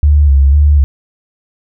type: tone with vibrato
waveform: sine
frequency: 71.1 Hz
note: C#2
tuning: 45 cents sharp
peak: -4 dBFS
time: 0.03-0.84 s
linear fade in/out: 0 ms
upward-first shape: square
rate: 2 Hz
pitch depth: 56 cents each way
effects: none